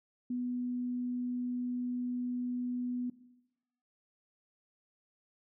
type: tone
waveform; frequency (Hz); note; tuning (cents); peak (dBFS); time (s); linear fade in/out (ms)
sine; 246.9; B3; 0; -32; 0.3-3.1; 5
effects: noise-tail reverb RT60 0.9 s tail -17 dB re dry